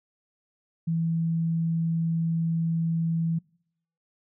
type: tone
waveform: sine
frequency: 164.81 Hz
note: E3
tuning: in tune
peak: -23 dBFS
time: 0.87-3.39 s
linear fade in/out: 10 ms
effects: noise-tail reverb RT60 0.7 s tail -26 dB re dry